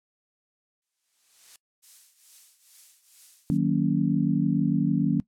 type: noise with exponential growth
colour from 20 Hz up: blue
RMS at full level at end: -43 dBFS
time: 0.82-1.56 s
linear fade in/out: 2 ms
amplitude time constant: 160 ms
type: noise with tremolo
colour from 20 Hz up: violet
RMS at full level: -43 dBFS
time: 1.82-3.58 s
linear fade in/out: 20 ms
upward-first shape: triangle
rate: 2.3 Hz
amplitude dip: 80%
type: chord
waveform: sine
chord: D# minor seventh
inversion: none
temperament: just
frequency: 155.56 / 186.68 / 233.3 / 280 Hz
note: D#3 / F#3 / A#3 / C#4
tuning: 0 / +16 / +2 / +18 cents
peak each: -26 dBFS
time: 3.5-5.2 s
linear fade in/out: 0 ms
effects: noise-tail reverb RT60 0.1 s tail -21 dB re dry + low-pass 9000 Hz 12 dB/octave